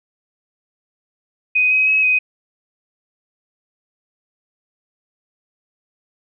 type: tone with pitch steps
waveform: sine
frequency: 2502 / 2531 / 2560 / 2509 Hz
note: D#7 / D#7 / D#7 / D#7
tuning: +9 / +29 / +49 / +14 cents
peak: -12 dBFS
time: 1.55-2.19 s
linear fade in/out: 10 ms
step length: 160 ms
effects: none